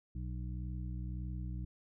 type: harmonic tone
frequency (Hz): 61.74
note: B1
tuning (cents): 0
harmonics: 1 / 2 / 3 / 5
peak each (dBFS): -39 / -43 / -47 / -53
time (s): 0.15-1.65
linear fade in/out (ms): 5
effects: none